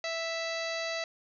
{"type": "harmonic tone with a mistuned harmonic", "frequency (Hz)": 659.3, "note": "E5", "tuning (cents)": 0, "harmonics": [1, 2, 3, 4, 5, 6, 7, 8, 9, 10], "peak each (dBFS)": [-35, -43, -38, -41, -49, -41, -42, -52, -49, -52], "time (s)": [0.04, 1.04], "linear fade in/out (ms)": 2, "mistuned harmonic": 9, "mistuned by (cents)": 25, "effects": []}